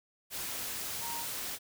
sine tone in noise, 932.3 Hz, A#5, in tune, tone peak -40 dBFS, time 1-1.26 s, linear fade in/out 50 ms, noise white, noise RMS -38 dBFS, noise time 0.3-1.59 s, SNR -5 dB, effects none

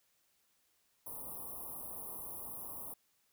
white band-stop noise, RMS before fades -45 dBFS, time 1.06-2.94 s, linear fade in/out 5 ms, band 1200 to 9600 Hz, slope 96 dB/octave, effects white hiss -75 dBFS RMS until 3.32 s

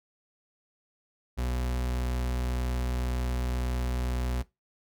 40% pulse tone, 61.9 Hz, B1, 5 cents sharp, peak -27 dBFS, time 1.37-4.43 s, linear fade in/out 20 ms, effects noise-tail reverb RT60 0.2 s tail -19 dB re dry

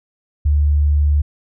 sine tone, 73.42 Hz, D2, in tune, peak -11 dBFS, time 0.45-1.22 s, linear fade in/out 10 ms, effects none

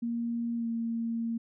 sine tone with pitch glide, 234.2 to 230 Hz, A#3 to A#3, +8 to -23 cents, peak -29 dBFS, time 0.02-1.38 s, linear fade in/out 10 ms, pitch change -31 cents, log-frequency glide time 0.56-0.67 s, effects none

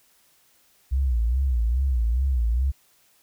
sine tone with vibrato, 61.74 Hz, B1, in tune, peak -19 dBFS, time 0.91-2.72 s, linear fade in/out 20 ms, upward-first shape sine, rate 2.4 Hz, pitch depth 170 cents each way, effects white hiss -61 dBFS RMS until 3.22 s

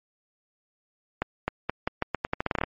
accelerating click train, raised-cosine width 0.5 ms, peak -10 dBFS, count 15, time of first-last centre 1.22-2.637 s, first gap 260 ms, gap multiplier 0.83, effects MP3 32 kbps

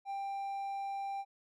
triangle tone, 790 Hz, G5, 13 cents sharp, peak -34 dBFS, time 0.05-1.25 s, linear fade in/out 50 ms, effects none

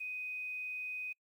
sine tone with quantisation, 2501 Hz, D#7, 8 cents sharp, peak -38 dBFS, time 0-1.13 s, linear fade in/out 10 ms, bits 11, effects noise-tail reverb RT60 0.1 s tail -26 dB re dry

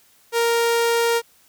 sawtooth tone, 466.2 Hz, A#4, in tune, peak -13 dBFS, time 0.32-1.22 s, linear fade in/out 50 ms, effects white hiss -56 dBFS RMS until 1.48 s

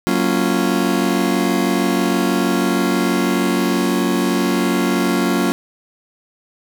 40% pulse chord, Gb major seventh, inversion none, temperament just, 185 / 231.2 / 277.5 / 346.9 Hz, Gb3 / Bb3 / Db4 / F4, 0 / -14 / +2 / -12 cents, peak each -20 dBFS, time 0.07-5.52 s, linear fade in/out 0 ms, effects none

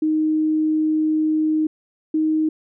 sine tone pair in turn, 311.1 / 312.6 Hz, D#4 / D#4, 0 / +8 cents, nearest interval unison, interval 8 cents, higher second, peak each -16 dBFS, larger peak neither, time 0.02-1.67 / 2.14-2.49 s, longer first, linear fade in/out 5 ms, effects none

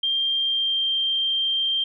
sine tone with pitch glide, 3185 to 3167 Hz, G7 to G7, +27 to +17 cents, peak -20 dBFS, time 0.03-1.84 s, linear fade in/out 5 ms, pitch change -10 cents, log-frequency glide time 0.41-0.91 s, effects none

